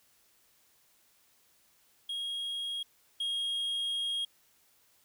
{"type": "tone pair in turn", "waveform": "triangle", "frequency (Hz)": [3276, 3263], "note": ["G#7", "G#7"], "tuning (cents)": [-24, -31], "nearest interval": "unison", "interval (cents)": 7, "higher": "first", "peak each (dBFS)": [-32, -29], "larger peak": "second", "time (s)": [[2.09, 2.83], [3.2, 4.25]], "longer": "second", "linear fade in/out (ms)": 5, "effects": ["white hiss -67 dBFS RMS until 5.04 s"]}